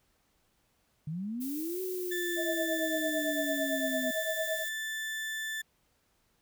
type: linear two-way sweep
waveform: sine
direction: up then down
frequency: 146.8 to 373.7 to 252.9 Hz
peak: -33 dBFS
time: 1.07-4.11 s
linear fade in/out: 5 ms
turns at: 1.81 s
type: noise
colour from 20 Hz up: violet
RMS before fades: -42 dBFS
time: 1.4-4.7 s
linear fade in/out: 20 ms
type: tone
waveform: 35% pulse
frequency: 1760 Hz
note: A6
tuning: in tune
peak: -32 dBFS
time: 2.11-5.62 s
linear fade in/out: 10 ms
type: tone with tremolo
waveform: sine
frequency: 639 Hz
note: D#5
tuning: 46 cents sharp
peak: -28 dBFS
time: 2.36-4.65 s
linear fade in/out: 50 ms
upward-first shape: triangle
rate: 8.9 Hz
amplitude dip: 95%
effects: pink hiss -72 dBFS RMS until 6.41 s